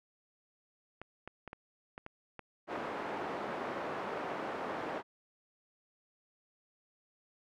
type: clicks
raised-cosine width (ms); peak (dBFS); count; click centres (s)
0.5; -29; 7; 1.016 / 1.276 / 1.477 / 1.531 / 1.979 / 2.064 / 2.393
type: band-pass noise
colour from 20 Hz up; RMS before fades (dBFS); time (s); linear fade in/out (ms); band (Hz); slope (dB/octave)
pink; -39; 2.67-5.03; 50; 360 to 1300; 12
effects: none